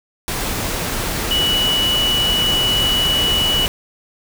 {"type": "tone in noise", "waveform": "sine", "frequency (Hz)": 2945, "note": "F#7", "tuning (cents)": -9, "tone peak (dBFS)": -15, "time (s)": [1.31, 3.66], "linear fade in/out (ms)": 0, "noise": "pink", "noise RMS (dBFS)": -22, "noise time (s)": [0.28, 3.68], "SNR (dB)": 4, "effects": []}